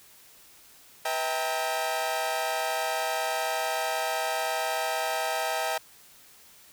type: tone cluster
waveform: sawtooth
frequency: 493.2 / 644 / 791 / 916 Hz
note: B4 / E5 / G5 / A#5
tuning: -2 / -41 / +15 / -31 cents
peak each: -34 / -27 / -27 / -31 dBFS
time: 1.05-5.78 s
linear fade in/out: 5 ms
effects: white hiss -54 dBFS RMS until 6.72 s